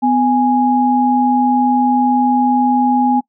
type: tone pair together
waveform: sine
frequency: 251.2 / 829 Hz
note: B3 / G#5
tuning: +30 / -3 cents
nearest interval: octave + major sixth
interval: 2067 cents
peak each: -13 dBFS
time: 0.02-3.21 s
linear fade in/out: 20 ms
effects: noise-tail reverb RT60 0.1 s tail -23 dB re dry